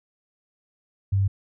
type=tone; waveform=sine; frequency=98 Hz; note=G2; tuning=in tune; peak=-18 dBFS; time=1.12-1.28 s; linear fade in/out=10 ms; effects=none